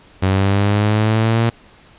sawtooth linear sweep, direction up, 93.9 to 116.54 Hz, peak -9 dBFS, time 0.22-1.5 s, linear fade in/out 10 ms, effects pink hiss -47 dBFS RMS until 1.98 s + resampled to 8000 Hz

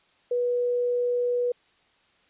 sine tone, 487.9 Hz, B4, 21 cents flat, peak -22 dBFS, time 0.31-1.52 s, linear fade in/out 5 ms, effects white hiss -63 dBFS RMS until 2.29 s + resampled to 8000 Hz

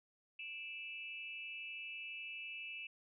sine tone with amplitude modulation, 2637 Hz, E7, in tune, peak -40 dBFS, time 0.39-2.87 s, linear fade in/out 5 ms, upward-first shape sine, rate 268 Hz, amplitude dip 90%, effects none

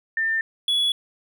sine / triangle tone pair in turn, 1797 / 3388 Hz, A6 / G#7, +36 / +34 cents, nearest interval major seventh, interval 1098 cents, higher second, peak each -20 / -17 dBFS, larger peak second, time 0.17-0.41 / 0.68-0.92 s, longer neither, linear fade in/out 2 ms, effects none

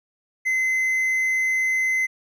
triangle tone with hard clipping, 2052 Hz, C7, 34 cents flat, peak -20 dBFS, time 0.45-2.07 s, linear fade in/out 20 ms, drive 6 dB, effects none

